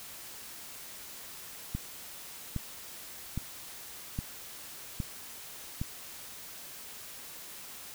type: click train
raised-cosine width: 5 ms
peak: -20 dBFS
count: 6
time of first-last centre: 1.75-5.815 s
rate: 1.23 Hz
effects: white hiss -46 dBFS RMS until 7.94 s